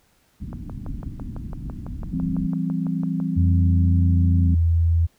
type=low-pass noise; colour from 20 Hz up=pink; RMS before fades=-32 dBFS; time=0.4-2.47 s; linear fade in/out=10 ms; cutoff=280 Hz; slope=48 dB/octave
type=click train; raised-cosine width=1 ms; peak=-24 dBFS; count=17; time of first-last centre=0.53-3.201 s; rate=5.99 Hz
type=chord; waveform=sine; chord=C major; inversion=first; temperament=equal with one note detuned; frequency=168.57 / 196 / 261.6 Hz; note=E3 / G3 / C4; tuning=+39 / 0 / 0 cents; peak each=-24 / -27 / -27 dBFS; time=2.13-4.55 s; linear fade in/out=5 ms
type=tone with pitch glide; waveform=sine; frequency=87.9 to 83.25 Hz; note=F2 to E2; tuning=+12 to +18 cents; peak=-15 dBFS; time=3.36-5.07 s; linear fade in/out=20 ms; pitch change=-94 cents; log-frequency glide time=4.4-4.54 s
effects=pink hiss -62 dBFS RMS until 5.18 s